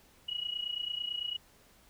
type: tone with amplitude modulation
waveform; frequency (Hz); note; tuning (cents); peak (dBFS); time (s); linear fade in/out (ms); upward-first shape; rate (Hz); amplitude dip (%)
sine; 2910; F#7; -29; -30; 0.28-1.37; 10; sine; 29; 80
effects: pink hiss -62 dBFS RMS until 1.89 s